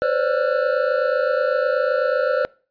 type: tone cluster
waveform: triangle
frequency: 509 / 537 / 588 / 1351 / 1451 Hz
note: C5 / C5 / D5 / E6 / F#6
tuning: -48 / +45 / +2 / +42 / -34 cents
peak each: -20 / -21 / -20 / -26 / -27 dBFS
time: 0.02-2.45 s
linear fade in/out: 0 ms
effects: noise-tail reverb RT60 0.4 s tail -25 dB re dry + resampled to 11025 Hz